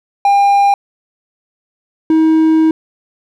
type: tone pair in turn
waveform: triangle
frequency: 802 / 318.3 Hz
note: G5 / D#4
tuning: +39 / +39 cents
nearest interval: octave + major third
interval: 1600 cents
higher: first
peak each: -5 dBFS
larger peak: neither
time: 0.25-0.74 / 2.1-2.71 s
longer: second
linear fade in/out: 2 ms
effects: none